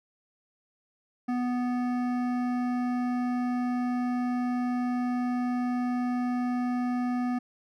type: tone with hard clipping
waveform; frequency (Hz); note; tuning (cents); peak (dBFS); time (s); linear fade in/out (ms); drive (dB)
triangle; 246.9; B3; 0; -28; 1.28-7.39; 10; 17
effects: none

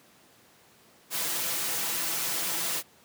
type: noise with comb filter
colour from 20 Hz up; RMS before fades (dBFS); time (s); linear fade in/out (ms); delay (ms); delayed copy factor
white; -30; 1.1-2.83; 50; 6; +0.6
effects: pink hiss -58 dBFS RMS until 3.04 s + high-pass 150 Hz 12 dB/octave

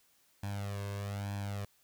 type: tone with flanger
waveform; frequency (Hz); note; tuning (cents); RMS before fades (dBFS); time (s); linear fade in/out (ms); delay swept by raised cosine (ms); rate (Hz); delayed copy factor
sawtooth; 100.8; G2; +49; -38; 0.43-1.65; 5; 1.2 to 1.9; 1.1; +0.8
effects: white hiss -69 dBFS RMS until 1.83 s

